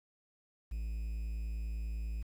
triangle tone, 55 Hz, A1, in tune, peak -33 dBFS, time 0.71-2.23 s, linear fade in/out 10 ms, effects 10-bit

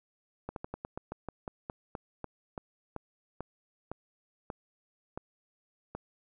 slowing click train, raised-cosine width 1 ms, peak -23 dBFS, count 19, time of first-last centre 0.49-5.95 s, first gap 72 ms, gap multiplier 1.15, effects none

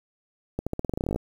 accelerating click train, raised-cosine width 2 ms, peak -14 dBFS, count 16, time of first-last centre 0.59-1.161 s, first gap 76 ms, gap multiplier 0.89, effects 8-bit

